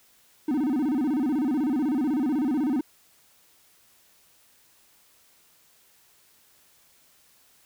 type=tone with vibrato; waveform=triangle; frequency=277.2 Hz; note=C#4; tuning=in tune; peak=-20 dBFS; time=0.48-2.81 s; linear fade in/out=5 ms; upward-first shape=square; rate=16 Hz; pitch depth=180 cents each way; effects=white hiss -60 dBFS RMS until 7.65 s